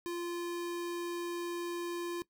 square tone, 346.3 Hz, F4, 15 cents flat, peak -36 dBFS, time 0.06-2.22 s, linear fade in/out 0 ms, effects noise-tail reverb RT60 0.1 s tail -19 dB re dry

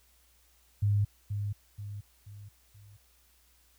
sine tone with echo, 102.5 Hz, G#2, 22 cents flat, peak -23 dBFS, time 0.82-1.05 s, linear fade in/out 10 ms, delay 480 ms, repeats 4, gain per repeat -7 dB, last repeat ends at 2.97 s, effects added 60 Hz sine -66 dBFS peak until 3.78 s + white hiss -66 dBFS RMS until 3.78 s

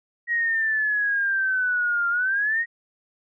sine exponential two-way sweep, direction down then up, 1900 to 1388 to 1900 Hz, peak -20 dBFS, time 0.27-2.66 s, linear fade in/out 50 ms, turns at 2.09 s, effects none

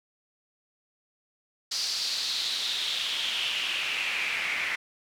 pink noise with band-pass filter sweep, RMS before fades -30 dBFS, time 1.71-4.76 s, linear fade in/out 10 ms, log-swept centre 4900 to 2100 Hz, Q 4.4, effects none

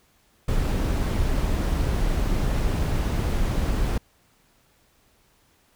brown noise, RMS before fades -23 dBFS, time 0.48-3.98 s, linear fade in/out 5 ms, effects pink hiss -62 dBFS RMS until 5.75 s

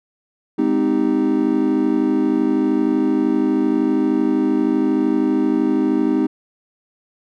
triangle chord, Ab major seventh, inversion none, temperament equal with one note detuned, 207.7 / 258.3 / 311.1 / 392 Hz, Ab3 / C4 / Eb4 / G4, 0 / -22 / 0 / 0 cents, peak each -22 / -17 / -16 / -22 dBFS, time 0.58-6.27 s, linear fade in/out 10 ms, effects none

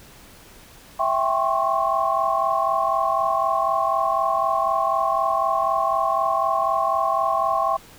sine tone cluster, 661 / 786 / 1061 / 1105 Hz, E5 / G5 / C6 / C#6, +5 / +4 / +24 / -6 cents, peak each -24 dBFS, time 0.99-7.77 s, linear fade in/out 10 ms, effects pink hiss -47 dBFS RMS until 7.98 s

